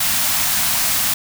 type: band-stop noise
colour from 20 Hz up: white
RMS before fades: -18 dBFS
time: 0-1.14 s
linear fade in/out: 5 ms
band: 290 to 620 Hz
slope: 48 dB/octave
effects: none